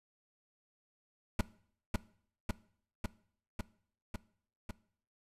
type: noise with echo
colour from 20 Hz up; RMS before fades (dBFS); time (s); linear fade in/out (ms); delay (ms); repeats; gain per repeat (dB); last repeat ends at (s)
brown; -28; 1.39-1.41; 2; 550; 6; -2; 4.71
effects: noise-tail reverb RT60 0.6 s tail -20 dB re dry + resampled to 32000 Hz